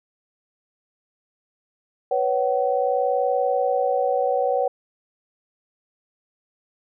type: chord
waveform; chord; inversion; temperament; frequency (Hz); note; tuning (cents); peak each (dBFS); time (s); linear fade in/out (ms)
sine; B suspended second; none; equal with one note detuned; 493.9 / 554.4 / 756.8; B4 / C#5 / F#5; 0 / 0 / +39; -23; 2.11-4.68; 5
effects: none